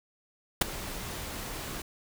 pink noise with ADSR envelope, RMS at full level -19 dBFS, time 0.61-1.82 s, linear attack 7 ms, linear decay 11 ms, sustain -19 dB, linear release 4 ms, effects none

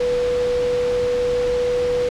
sine tone in noise, 490.9 Hz, B4, 10 cents flat, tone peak -17 dBFS, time 0-2.09 s, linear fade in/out 5 ms, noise pink, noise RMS -31 dBFS, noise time 0-2.09 s, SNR +11 dB, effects low-pass 5000 Hz 12 dB/octave

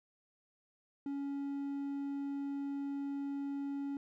triangle tone, 280 Hz, C#4, 18 cents sharp, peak -34 dBFS, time 1.06-3.97 s, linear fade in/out 2 ms, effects none

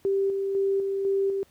sine tone with tremolo, 392 Hz, G4, in tune, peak -21 dBFS, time 0.05-1.43 s, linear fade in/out 0 ms, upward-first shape square, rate 2 Hz, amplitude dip 35%, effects pink hiss -61 dBFS RMS until 1.5 s + high-pass 60 Hz 12 dB/octave

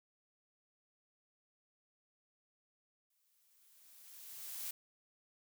blue noise with exponential growth, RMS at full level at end -41 dBFS, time 3.1-4.71 s, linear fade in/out 5 ms, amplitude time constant 350 ms, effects none

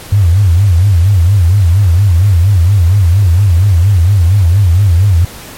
sine tone with vibrato, 92.5 Hz, F#2, in tune, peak -4 dBFS, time 0.12-5.25 s, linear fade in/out 5 ms, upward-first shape sine, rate 4.3 Hz, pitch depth 200 cents each way, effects pink hiss -30 dBFS RMS until 5.57 s + MP3 64 kbps

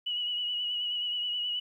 sine tone with vibrato, 2929 Hz, F#7, 18 cents flat, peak -29 dBFS, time 0.06-1.6 s, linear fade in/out 10 ms, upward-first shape sine, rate 9.4 Hz, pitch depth 30 cents each way, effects 11-bit

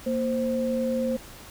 sine tone pair together, 233.1 / 523.3 Hz, A#3 / C5, 0 / 0 cents, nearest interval octave + major second, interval 1400 cents, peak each -26 dBFS, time 0.06-1.17 s, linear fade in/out 10 ms, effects pink hiss -45 dBFS RMS until 1.5 s

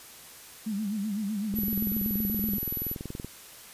sine tone with vibrato, 207.7 Hz, G#3, in tune, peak -28 dBFS, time 0.66-2.58 s, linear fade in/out 10 ms, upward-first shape sine, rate 7.9 Hz, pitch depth 110 cents each way
click train, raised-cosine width 3 ms, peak -23 dBFS, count 37, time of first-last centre 1.54-3.246 s, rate 21.1 Hz
sine tone, 11870 Hz, F#9, 4 cents sharp, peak -30 dBFS, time 1.55-2.95 s, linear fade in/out 20 ms
effects white hiss -48 dBFS RMS until 3.73 s + resampled to 32000 Hz

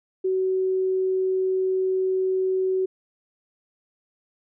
sine tone, 376 Hz, F#4, 28 cents sharp, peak -20 dBFS, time 0.24-2.86 s, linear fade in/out 10 ms, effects none

